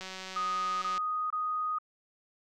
click train, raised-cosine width 0.2 ms, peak -24 dBFS, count 183, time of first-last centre 0.01-0.978 s, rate 188 Hz
sine tone bursts, 1244.5 Hz, D#6, in tune, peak -29 dBFS, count 3, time 0.36-1.786 s, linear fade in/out 5 ms, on 460 ms, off 23 ms
effects none

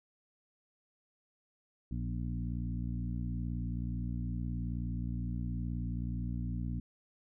harmonic tone with a mistuned harmonic, 59.1 Hz, A#1, 24 cents sharp, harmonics 1 / 2 / 3 / 4 / 5, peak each -37 / -38 / -41 / -43 / -49 dBFS, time 1.91-6.8 s, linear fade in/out 5 ms, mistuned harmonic 4, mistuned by +23 cents, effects none

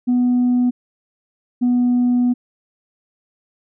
sine tone pair in turn, 246.9 / 245.6 Hz, B3 / B3, 0 / -9 cents, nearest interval unison, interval 9 cents, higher first, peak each -11 dBFS, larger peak neither, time 0.07-0.71 / 1.61-2.34 s, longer second, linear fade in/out 20 ms, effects tanh soft clip ceiling -11 dBFS

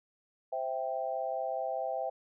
sine chord, C major, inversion none, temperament equal, 523.3 / 659.3 / 784 Hz, C5 / E5 / G5, 0 / 0 / 0 cents, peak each -37 / -35 / -36 dBFS, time 0.52-2.1 s, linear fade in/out 10 ms, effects none

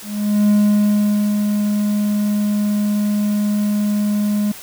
triangle tone with ADSR envelope, 207.7 Hz, G#3, in tune, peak -8 dBFS, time 0.02-4.52 s, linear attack 470 ms, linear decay 850 ms, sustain -5 dB, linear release 7 ms, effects white hiss -36 dBFS RMS until 4.62 s

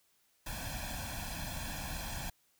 pink noise with comb filter, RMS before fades -40 dBFS, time 0.46-2.3 s, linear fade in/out 5 ms, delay 1.2 ms, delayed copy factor +1, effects white hiss -72 dBFS RMS until 2.59 s

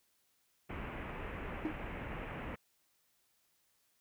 pink low-pass noise, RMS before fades -43 dBFS, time 0.69-2.56 s, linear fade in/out 10 ms, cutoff 2700 Hz, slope 48 dB/octave
triangle tone with exponential decay, 311.1 Hz, D#4, in tune, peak -28 dBFS, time 1.65-1.8 s, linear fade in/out 2 ms, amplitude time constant 32 ms
effects white hiss -75 dBFS RMS until 4 s

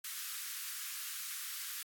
white high-pass noise, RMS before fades -42 dBFS, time 0.04-1.83 s, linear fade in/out 5 ms, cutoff 1200 Hz, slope 48 dB/octave, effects AAC 64 kbps

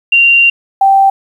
sine tone pair in turn, 2768 / 781.2 Hz, F7 / G5, -16 / -6 cents, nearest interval octave + minor seventh, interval 2190 cents, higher first, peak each -4 dBFS, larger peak neither, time 0.12-0.5 / 0.81-1.1 s, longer first, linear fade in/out 5 ms, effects 7-bit

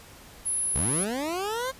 sine tone, 10548 Hz, E9, in tune, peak -25 dBFS, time 0.45-1.05 s, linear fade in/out 20 ms
20% pulse linear sweep, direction up, 49 to 539 Hz, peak -23 dBFS, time 0.74-1.72 s, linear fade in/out 20 ms
effects pink hiss -49 dBFS RMS until 1.79 s + resampled to 32000 Hz

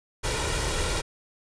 pink noise with comb filter, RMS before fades -27 dBFS, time 0.23-1.02 s, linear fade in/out 20 ms, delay 2.1 ms, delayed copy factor +0.6, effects resampled to 22050 Hz

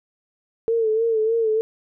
sine tone with vibrato, 447.3 Hz, A4, 28 cents sharp, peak -17 dBFS, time 0.68-1.61 s, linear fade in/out 0 ms, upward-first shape sine, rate 3.3 Hz, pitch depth 57 cents each way, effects none

